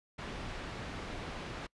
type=low-pass noise; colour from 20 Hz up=pink; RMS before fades=-42 dBFS; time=0.18-1.67 s; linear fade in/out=10 ms; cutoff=3400 Hz; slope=12 dB/octave; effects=noise-tail reverb RT60 0.1 s tail -25 dB re dry + resampled to 24000 Hz